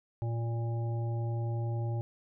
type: harmonic tone with a mistuned harmonic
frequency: 116.54 Hz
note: A#2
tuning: in tune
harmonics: 1 / 3 / 5 / 7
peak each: -30 / -43 / -46 / -46 dBFS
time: 0.22-2.01 s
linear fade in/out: 0 ms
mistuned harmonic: 1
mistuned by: -17 cents
effects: none